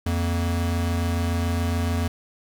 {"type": "tone pair together", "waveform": "square", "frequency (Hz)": [86.5, 232.5], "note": ["F2", "A#3"], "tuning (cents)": [-16, -4], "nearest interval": "octave + perfect fourth", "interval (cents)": 1712, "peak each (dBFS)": [-23, -30], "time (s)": [0.06, 2.08], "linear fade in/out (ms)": 5, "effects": []}